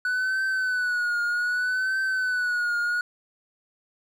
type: tone with vibrato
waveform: triangle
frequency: 1484 Hz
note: F#6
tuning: 5 cents sharp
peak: -21 dBFS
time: 0.05-3.01 s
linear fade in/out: 2 ms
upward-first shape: triangle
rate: 0.64 Hz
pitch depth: 77 cents each way
effects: none